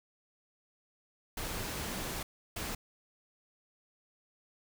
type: noise bursts at uneven times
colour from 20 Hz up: pink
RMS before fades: -38 dBFS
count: 2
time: 1.37-2.23 / 2.56-2.75 s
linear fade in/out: 5 ms
effects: none